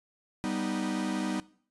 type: chord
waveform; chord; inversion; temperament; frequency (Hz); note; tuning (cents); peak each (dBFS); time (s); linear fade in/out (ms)
45% pulse; G augmented; none; equal; 196 / 246.9 / 311.1; G3 / B3 / D#4; 0 / 0 / 0; -34; 0.44-1.4; 0
effects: noise-tail reverb RT60 0.5 s tail -20 dB re dry + resampled to 24000 Hz